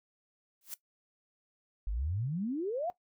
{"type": "noise with exponential growth", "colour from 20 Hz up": "blue", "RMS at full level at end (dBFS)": -36, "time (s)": [0.61, 0.74], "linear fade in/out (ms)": 2, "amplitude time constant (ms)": 27}
{"type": "exponential sweep", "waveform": "sine", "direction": "up", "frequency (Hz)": [45.48, 740], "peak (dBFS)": -31, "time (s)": [1.87, 2.9], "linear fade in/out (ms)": 0}
{"effects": ["noise-tail reverb RT60 0.1 s tail -17 dB re dry"]}